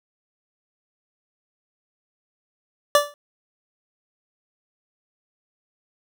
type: tone with exponential decay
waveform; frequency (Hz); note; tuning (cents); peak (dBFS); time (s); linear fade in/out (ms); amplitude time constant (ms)
25% pulse; 582; D5; -16; -6; 2.95-3.14; 1; 41
effects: none